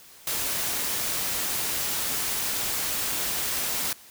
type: noise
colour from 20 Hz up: white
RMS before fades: -28 dBFS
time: 0.27-3.93 s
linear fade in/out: 2 ms
effects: white hiss -50 dBFS RMS until 4.1 s